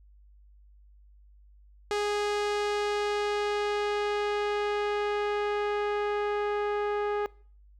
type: tone with low-pass filter sweep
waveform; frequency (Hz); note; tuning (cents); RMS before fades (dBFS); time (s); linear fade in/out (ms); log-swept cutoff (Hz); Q
sawtooth; 413.7; G#4; -7; -29; 1.91-7.26; 0; 6500 to 1600; 0.78
effects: noise-tail reverb RT60 0.5 s tail -23 dB re dry + added 50 Hz sine -53 dBFS peak until 7.79 s